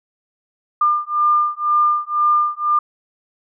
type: beating tone pair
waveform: sine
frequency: 1200 / 1202 Hz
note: D6 / D6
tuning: +37 / +40 cents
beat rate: 2 Hz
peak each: -17 dBFS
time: 0.81-2.79 s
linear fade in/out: 5 ms
effects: none